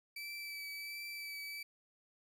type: tone with vibrato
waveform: 30% pulse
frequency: 2312 Hz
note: D7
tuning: 28 cents flat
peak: -40 dBFS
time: 0.16-1.63 s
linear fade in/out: 5 ms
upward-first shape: triangle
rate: 1.4 Hz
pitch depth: 19 cents each way
effects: none